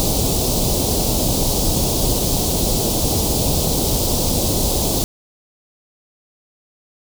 pink band-stop noise, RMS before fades -18 dBFS, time 0-5.04 s, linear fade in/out 0 ms, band 770 to 3800 Hz, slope 24 dB/octave, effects none

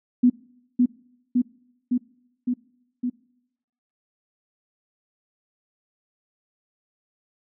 sine tone with echo, 246.9 Hz, B3, in tune, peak -12 dBFS, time 0.23-0.3 s, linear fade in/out 10 ms, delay 560 ms, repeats 5, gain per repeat -2 dB, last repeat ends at 3.1 s, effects noise-tail reverb RT60 0.9 s tail -24 dB re dry

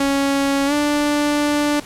sawtooth tone with pitch glide, 277.2 to 293.7 Hz, C#4 to D4, 0 to 0 cents, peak -12 dBFS, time 0-1.8 s, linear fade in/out 5 ms, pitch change +100 cents, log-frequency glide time 0.66-0.73 s, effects pink hiss -38 dBFS RMS until 1.85 s + low-pass 11000 Hz 12 dB/octave

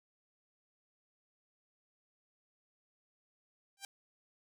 5% pulse tone with exponential growth, 788 Hz, G5, 9 cents sharp, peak -27 dBFS, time 3.77-3.85 s, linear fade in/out 2 ms, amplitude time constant 16 ms, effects none

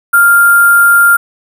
sine tone with sample-and-hold, 1396.9 Hz, F6, in tune, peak -3 dBFS, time 0.13-1.17 s, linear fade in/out 10 ms, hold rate 11025 Hz, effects none

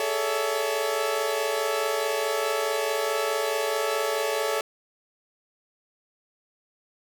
sawtooth chord, A major seventh, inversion third, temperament equal with one note detuned, 415.3 / 440 / 566.7 / 659.3 Hz, G#4 / A4 / C#5 / E5, 0 / 0 / +38 / 0 cents, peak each -29 / -24 / -25 / -29 dBFS, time 0-4.61 s, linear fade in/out 2 ms, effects none

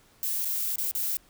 violet noise with dropouts, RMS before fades -29 dBFS, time 0.23-1.17 s, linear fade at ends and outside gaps 0 ms, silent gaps 0.447-0.454 / 0.758-0.783 / 0.912-0.951 s, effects pink hiss -60 dBFS RMS until 1.29 s

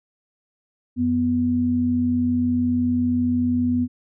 sine tone pair together, 92.31 / 246.9 Hz, F#2 / B3, -4 / 0 cents, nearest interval octave + perfect fourth, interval 1704 cents, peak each -27 / -18 dBFS, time 0.96-3.88 s, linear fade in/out 50 ms, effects none

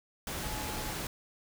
sine tone in noise, 851 Hz, G#5, 42 cents sharp, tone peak -43 dBFS, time 0.43-0.91 s, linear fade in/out 2 ms, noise pink, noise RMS -37 dBFS, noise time 0.27-1.07 s, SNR -9 dB, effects none

